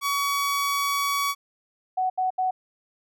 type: tone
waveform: sawtooth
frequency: 1130 Hz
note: C#6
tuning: 33 cents sharp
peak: -19 dBFS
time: 0.01-1.35 s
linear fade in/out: 50 ms
type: tone bursts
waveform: sine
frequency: 745 Hz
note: F#5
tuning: 12 cents sharp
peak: -21 dBFS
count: 3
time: 1.97-2.51 s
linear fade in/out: 10 ms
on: 130 ms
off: 75 ms
effects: none